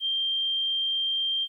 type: tone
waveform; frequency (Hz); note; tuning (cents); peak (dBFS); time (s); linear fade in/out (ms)
sine; 3172; G7; +20; -24; 0-1.48; 50
effects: 11-bit